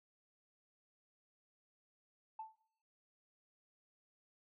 sine tone with exponential decay, 880 Hz, A5, in tune, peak -40 dBFS, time 2.39-2.61 s, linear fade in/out 5 ms, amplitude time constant 47 ms, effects noise-tail reverb RT60 0.7 s tail -20 dB re dry + tanh soft clip ceiling -36 dBFS

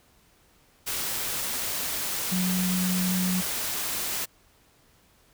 sine tone in noise, 183.3 Hz, F#3, 16 cents flat, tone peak -24 dBFS, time 2.31-3.42 s, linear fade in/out 20 ms, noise white, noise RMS -30 dBFS, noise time 0.86-4.26 s, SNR +3 dB, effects pink hiss -61 dBFS RMS until 5.33 s

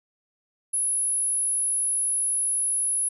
sine tone, 10548 Hz, E9, in tune, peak -22 dBFS, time 0.73-3.09 s, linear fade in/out 10 ms, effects none

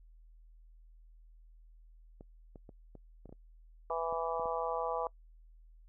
clicks, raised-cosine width 2 ms, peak -37 dBFS, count 10, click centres 2.209 / 2.558 / 2.692 / 2.953 / 3.257 / 3.293 / 3.326 / 4.126 / 4.397 / 4.457 s
harmonic tone, 165.3 Hz, E3, 5 cents sharp, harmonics 3 / 4 / 5 / 6 / 7, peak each -37 / -38 / -39 / -40 / -40 dBFS, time 3.9-5.07 s, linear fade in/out 2 ms
effects noise-tail reverb RT60 0.1 s tail -24 dB re dry + added 40 Hz sine -55 dBFS peak until 5.88 s

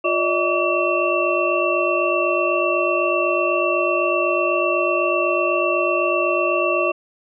sine tone cluster, 353.4 / 585 / 633 / 1144 / 2701 Hz, F4 / D5 / D#5 / D6 / E7, +21 / -7 / +30 / -46 / +42 cents, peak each -23 dBFS, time 0.04-6.92 s, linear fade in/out 10 ms, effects none

